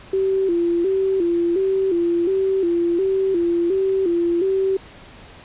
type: tone with vibrato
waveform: sine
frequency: 362.9 Hz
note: F#4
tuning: 34 cents flat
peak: -16 dBFS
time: 0.13-4.77 s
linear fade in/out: 5 ms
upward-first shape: square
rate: 1.4 Hz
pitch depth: 100 cents each way
effects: pink hiss -43 dBFS RMS until 5.44 s + resampled to 8000 Hz